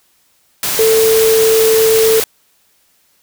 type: tone in noise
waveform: sine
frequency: 444.2 Hz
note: A4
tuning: 16 cents sharp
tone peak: -8 dBFS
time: 0.79-2.2 s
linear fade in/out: 2 ms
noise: white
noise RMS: -17 dBFS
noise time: 0.63-2.24 s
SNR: +6 dB
effects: white hiss -56 dBFS RMS until 3.22 s